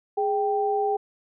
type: tone pair together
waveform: sine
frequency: 415.3 / 784 Hz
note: G#4 / G5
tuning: 0 / 0 cents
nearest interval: major seventh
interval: 1100 cents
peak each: -24 dBFS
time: 0.17-0.97 s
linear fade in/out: 10 ms
effects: none